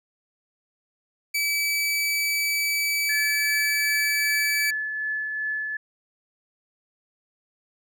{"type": "tone", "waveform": "sawtooth", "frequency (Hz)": 2300, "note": "D7", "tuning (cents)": -37, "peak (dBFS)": -19, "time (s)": [1.34, 4.71], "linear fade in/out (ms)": 10}
{"type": "tone with tremolo", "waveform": "sine", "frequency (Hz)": 1726, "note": "A6", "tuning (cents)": -34, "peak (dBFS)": -24, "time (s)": [3.09, 5.77], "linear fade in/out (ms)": 5, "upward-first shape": "triangle", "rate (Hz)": 2.6, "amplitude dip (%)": 35}
{"effects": []}